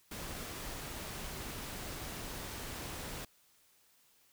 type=noise; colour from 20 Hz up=pink; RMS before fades=-43 dBFS; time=0.11-3.25 s; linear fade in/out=5 ms; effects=white hiss -68 dBFS RMS until 4.32 s